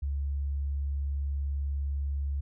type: tone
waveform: sine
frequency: 70.2 Hz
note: C#2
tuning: 22 cents sharp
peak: -28 dBFS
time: 0.02-2.41 s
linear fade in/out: 10 ms
effects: none